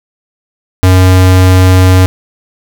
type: tone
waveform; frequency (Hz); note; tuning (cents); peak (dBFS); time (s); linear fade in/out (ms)
square; 92.6; F#2; +2; -3; 0.83-2.06; 0
effects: none